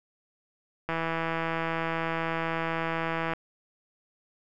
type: click train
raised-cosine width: 0.5 ms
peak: -15 dBFS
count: 402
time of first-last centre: 0.89-3.335 s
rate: 164 Hz
effects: none